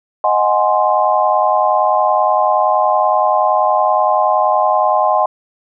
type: chord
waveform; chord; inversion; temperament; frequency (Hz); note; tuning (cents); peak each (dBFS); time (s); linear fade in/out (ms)
sine; Ab dominant seventh; second; equal; 622.3 / 740 / 830.6 / 1046.5; Eb5 / Gb5 / Ab5 / C6; 0 / 0 / 0 / 0; -16; 0.24-5.26; 2
effects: none